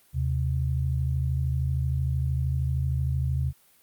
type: tone pair together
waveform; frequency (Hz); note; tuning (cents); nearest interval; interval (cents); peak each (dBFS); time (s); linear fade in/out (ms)
sine; 77.78 / 130.81; D#2 / C3; 0 / 0; major sixth; 900; -26; 0.13-3.53; 50
effects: white hiss -60 dBFS RMS until 3.82 s + Opus 32 kbps